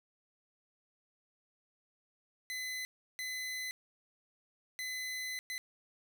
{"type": "tone bursts at uneven times", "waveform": "sawtooth", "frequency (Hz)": 2025, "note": "B6", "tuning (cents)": 43, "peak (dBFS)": -34, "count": 4, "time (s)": [[2.5, 2.85], [3.19, 3.71], [4.79, 5.39], [5.5, 5.58]], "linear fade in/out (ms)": 0, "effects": []}